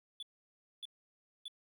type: tone bursts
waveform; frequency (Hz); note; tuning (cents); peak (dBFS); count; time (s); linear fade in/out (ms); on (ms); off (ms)
triangle; 3455; A7; -32; -40; 3; 0.2-1.481; 2; 27; 600
effects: none

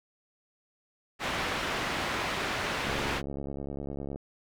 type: low-pass noise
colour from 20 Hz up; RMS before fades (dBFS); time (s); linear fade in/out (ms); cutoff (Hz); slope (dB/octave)
white; -32; 1.19-3.22; 50; 2300; 12
type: click train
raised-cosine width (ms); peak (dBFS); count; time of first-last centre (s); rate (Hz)
2; -24; 91; 2.87-4.159; 69.8
effects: none

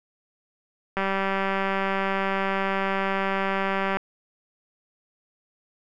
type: click train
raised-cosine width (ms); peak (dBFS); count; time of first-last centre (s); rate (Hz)
0.5; -11; 583; 0.97-3.97; 194
effects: none

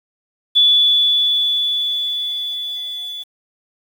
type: tone with level ramp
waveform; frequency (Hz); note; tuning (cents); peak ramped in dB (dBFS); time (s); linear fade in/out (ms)
sine; 3447; A7; -36; -8 to -26; 0.55-3.24; 20
effects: 7-bit

